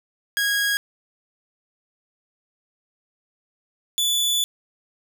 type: tone pair in turn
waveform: sawtooth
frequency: 1645 / 3466 Hz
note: G#6 / A7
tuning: -17 / -27 cents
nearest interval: octave + minor second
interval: 1290 cents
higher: second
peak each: -16 dBFS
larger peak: neither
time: 0.37-0.77 / 3.98-4.44 s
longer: second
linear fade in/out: 0 ms
effects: none